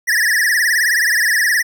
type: tone with vibrato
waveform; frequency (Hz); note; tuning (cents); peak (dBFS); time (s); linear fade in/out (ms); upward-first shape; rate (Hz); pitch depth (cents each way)
square; 1810; A6; +48; -13; 0.07-1.63; 20; triangle; 19; 180
effects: none